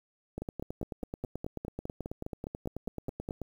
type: two click trains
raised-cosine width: 2 ms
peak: -23 / -23 dBFS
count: 29 / 15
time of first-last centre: 0.38-3.417 / 0.42-3.289 s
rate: 9.22 / 4.88 Hz
effects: 9-bit